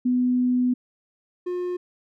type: tone pair in turn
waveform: sine / triangle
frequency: 249.3 / 358 Hz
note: B3 / F4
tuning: +16 / +43 cents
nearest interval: tritone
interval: 627 cents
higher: second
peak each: -18 / -23 dBFS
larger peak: first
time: 0.05-0.74 / 1.46-1.77 s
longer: first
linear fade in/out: 10 ms
effects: none